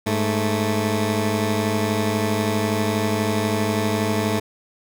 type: tone pair together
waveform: 15% pulse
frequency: 103.83 / 220 Hz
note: G#2 / A3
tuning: 0 / 0 cents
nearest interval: octave + minor second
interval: 1300 cents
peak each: -16 dBFS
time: 0.06-4.4 s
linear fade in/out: 10 ms
effects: none